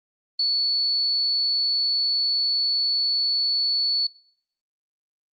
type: tone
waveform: sine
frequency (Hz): 4435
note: C#8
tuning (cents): 0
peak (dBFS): -19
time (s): 0.39-4.07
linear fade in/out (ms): 5
effects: noise-tail reverb RT60 0.7 s tail -25 dB re dry + Opus 32 kbps